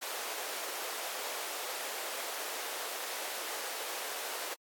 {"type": "high-pass noise", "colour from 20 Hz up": "pink", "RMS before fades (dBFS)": -39, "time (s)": [0.01, 4.55], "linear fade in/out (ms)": 20, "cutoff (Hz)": 450, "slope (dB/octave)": 24, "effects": ["AAC 64 kbps"]}